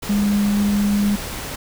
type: tone in noise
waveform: sine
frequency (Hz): 204.4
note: G#3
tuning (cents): -27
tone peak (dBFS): -15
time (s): 0.09-1.16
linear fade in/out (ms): 10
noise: pink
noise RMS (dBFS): -29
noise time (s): 0.02-1.56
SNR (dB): +11
effects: none

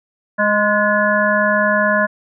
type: harmonic tone with a mistuned harmonic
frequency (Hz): 207.7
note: G#3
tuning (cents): 0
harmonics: 1 / 3 / 5 / 7 / 8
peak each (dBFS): -21 / -17 / -20 / -20 / -18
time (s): 0.38-2.07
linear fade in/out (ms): 20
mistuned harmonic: 8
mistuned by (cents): +48
effects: none

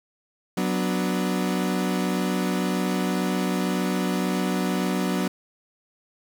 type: chord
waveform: 35% pulse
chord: B minor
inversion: second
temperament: equal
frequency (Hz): 185 / 246.9 / 293.7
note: F#3 / B3 / D4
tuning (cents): 0 / 0 / 0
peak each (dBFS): -23 / -27 / -28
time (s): 0.57-5.28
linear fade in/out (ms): 5
effects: 9-bit

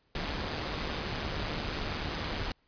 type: noise with amplitude modulation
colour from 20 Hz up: pink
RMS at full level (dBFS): -32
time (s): 0.15-2.52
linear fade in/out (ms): 2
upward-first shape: sine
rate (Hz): 151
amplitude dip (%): 50
effects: pink hiss -71 dBFS RMS until 2.67 s + resampled to 11025 Hz

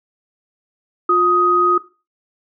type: tone pair together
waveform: sine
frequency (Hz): 355.2 / 1252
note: F4 / D#6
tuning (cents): +29 / +10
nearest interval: octave + minor seventh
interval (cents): 2181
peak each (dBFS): -17 / -12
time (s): 1.09-1.78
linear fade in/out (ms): 5
effects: noise-tail reverb RT60 0.3 s tail -17 dB re dry

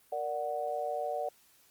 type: chord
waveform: sine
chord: Bb augmented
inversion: none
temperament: equal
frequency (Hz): 466.2 / 587.3 / 740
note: Bb4 / D5 / F#5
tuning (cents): 0 / 0 / 0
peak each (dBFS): -39 / -35 / -35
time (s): 0.12-1.29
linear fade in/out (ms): 5
effects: white hiss -64 dBFS RMS until 1.7 s + Opus 32 kbps

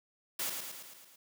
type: noise with echo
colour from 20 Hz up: white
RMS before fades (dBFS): -35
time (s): 0.39-0.5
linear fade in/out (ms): 5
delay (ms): 110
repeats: 6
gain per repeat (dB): -4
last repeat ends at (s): 1.16
effects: high-pass 200 Hz 12 dB/octave

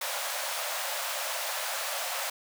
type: high-pass noise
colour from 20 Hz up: pink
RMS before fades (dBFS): -33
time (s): 0.01-2.3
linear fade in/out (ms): 5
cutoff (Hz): 530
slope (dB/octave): 96
effects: none

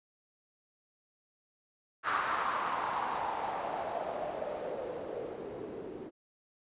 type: noise with low-pass filter sweep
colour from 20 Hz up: blue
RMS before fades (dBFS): -36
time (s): 2.03-6.11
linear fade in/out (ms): 50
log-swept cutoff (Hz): 1300 to 350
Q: 3.8
effects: resampled to 8000 Hz

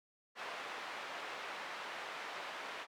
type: band-pass noise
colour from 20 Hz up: pink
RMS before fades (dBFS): -45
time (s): 0.35-2.87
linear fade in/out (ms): 50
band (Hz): 720 to 2700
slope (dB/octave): 12
effects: none

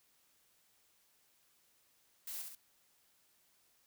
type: noise with echo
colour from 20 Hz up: blue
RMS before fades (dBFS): -44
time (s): 2.27-2.42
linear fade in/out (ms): 5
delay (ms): 66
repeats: 2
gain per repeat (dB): -4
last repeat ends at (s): 2.552
effects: white hiss -72 dBFS RMS until 3.86 s

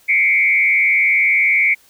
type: tone with frequency modulation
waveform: sine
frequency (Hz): 2220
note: C#7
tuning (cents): +2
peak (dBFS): -11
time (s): 0.08-1.75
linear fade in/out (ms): 20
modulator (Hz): 100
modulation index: 1.3
effects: white hiss -52 dBFS RMS until 1.89 s

